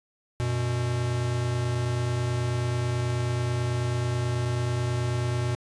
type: tone pair together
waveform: square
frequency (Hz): 92.5 / 121.73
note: F#2 / B2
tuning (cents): 0 / -25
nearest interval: perfect fourth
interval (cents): 475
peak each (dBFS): -33 / -26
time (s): 0.4-5.55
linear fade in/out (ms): 0
effects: resampled to 22050 Hz